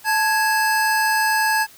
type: tone pair together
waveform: square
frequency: 875.4 / 1661.2 Hz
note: A5 / G#6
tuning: -9 / 0 cents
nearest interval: major seventh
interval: 1109 cents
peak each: -20 dBFS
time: 0.04-1.67 s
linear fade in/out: 50 ms
effects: white hiss -47 dBFS RMS until 1.77 s